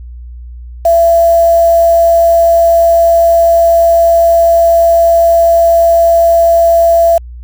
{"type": "tone with quantisation", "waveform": "sine", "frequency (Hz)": 673, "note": "E5", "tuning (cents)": 36, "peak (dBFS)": -4, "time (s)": [0.85, 7.18], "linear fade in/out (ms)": 5, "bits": 4, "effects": ["added 60 Hz sine -25 dBFS peak until 7.43 s"]}